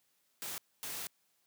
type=noise bursts at uneven times; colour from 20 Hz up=white; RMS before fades=-41 dBFS; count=2; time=0.42-0.58 / 0.83-1.07 s; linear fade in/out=0 ms; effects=white hiss -75 dBFS RMS until 1.46 s + high-pass 100 Hz 12 dB/octave